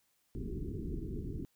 pink low-pass noise, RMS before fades -39 dBFS, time 0.35-1.45 s, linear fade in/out 0 ms, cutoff 420 Hz, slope 96 dB/octave, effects white hiss -75 dBFS RMS until 1.55 s

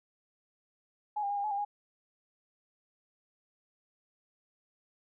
sine tone with pitch steps, 839 / 803 / 815 / 805 / 849 / 801 / 823 Hz, G#5 / G5 / G#5 / G5 / G#5 / G5 / G#5, +17 / +41 / -33 / +46 / +38 / +37 / -16 cents, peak -30 dBFS, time 1.16-1.65 s, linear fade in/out 10 ms, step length 70 ms, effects none

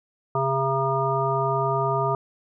harmonic tone, 134.9 Hz, C#3, 47 cents flat, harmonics 1 / 3 / 5 / 7 / 9, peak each -27 / -27 / -27 / -27 / -27 dBFS, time 0.35-2.15 s, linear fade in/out 2 ms, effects none

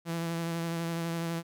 sawtooth tone with vibrato, 167.2 Hz, E3, 25 cents sharp, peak -27 dBFS, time 0.05-1.43 s, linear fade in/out 50 ms, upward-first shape sine, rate 12 Hz, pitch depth 19 cents each way, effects none

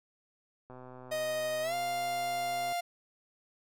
click train, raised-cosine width 1 ms, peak -35 dBFS, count 258, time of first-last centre 0.7-2.724 s, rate 127 Hz
45% pulse tone with pitch glide, 622.3 to 698.5 Hz, D#5 to F5, 0 to 0 cents, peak -31 dBFS, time 1.11-2.81 s, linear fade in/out 10 ms, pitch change +200 cents, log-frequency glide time 1.62-1.74 s
effects none

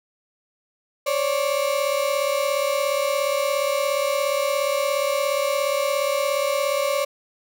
35% pulse tone pair together, 542.9 / 580 Hz, C#5 / D5, -36 / -22 cents, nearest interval minor second, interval 114 cents, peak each -22 / -21 dBFS, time 1.06-7.05 s, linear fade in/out 10 ms, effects none

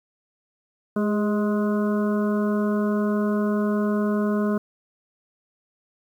harmonic tone with a mistuned harmonic, 209.6 Hz, G#3, 16 cents sharp, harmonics 1 / 2 / 3 / 5 / 6 / 7, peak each -21 / -27 / -31 / -35 / -37 / -38 dBFS, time 0.96-4.58 s, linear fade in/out 5 ms, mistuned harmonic 2, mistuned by -34 cents, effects 9-bit

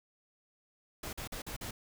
pink noise bursts, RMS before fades -41 dBFS, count 5, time 1.03-1.71 s, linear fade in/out 5 ms, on 100 ms, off 45 ms, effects none

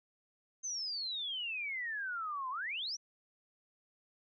sine exponential two-way sweep, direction down then up, 6330 to 1000 to 6010 Hz, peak -36 dBFS, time 0.63-2.97 s, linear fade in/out 20 ms, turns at 2.5 s, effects none

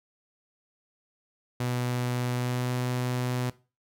sawtooth tone with pitch glide, 123.47 to 124.9 Hz, B2 to B2, 0 to +20 cents, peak -23 dBFS, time 1.6-3.5 s, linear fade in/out 5 ms, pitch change +20 cents, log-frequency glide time 2.34-2.72 s, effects noise-tail reverb RT60 0.3 s tail -18 dB re dry

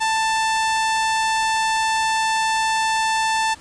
sawtooth tone, 885 Hz, A5, 10 cents sharp, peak -14 dBFS, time 0-3.55 s, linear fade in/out 20 ms, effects pink hiss -45 dBFS RMS until 3.6 s + resampled to 22050 Hz

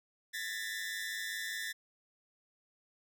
sawtooth tone cluster, 1698 / 1803 / 1979 Hz, G#6 / A6 / B6, +38 / +42 / +3 cents, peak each -40 / -36 / -40 dBFS, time 0.33-1.73 s, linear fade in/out 20 ms, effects none

